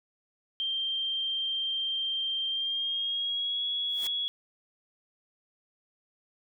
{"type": "tone with pitch glide", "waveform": "sine", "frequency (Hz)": [3164, 3352], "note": ["G7", "G#7"], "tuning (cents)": [15, 15], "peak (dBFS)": -28, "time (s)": [0.6, 4.28], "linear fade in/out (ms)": 0, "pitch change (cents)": 100, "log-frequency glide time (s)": [2.48, 3.65]}
{"type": "noise with exponential growth", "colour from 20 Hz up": "white", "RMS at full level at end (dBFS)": -37, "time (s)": [3.85, 4.07], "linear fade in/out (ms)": 1, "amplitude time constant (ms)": 47}
{"effects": []}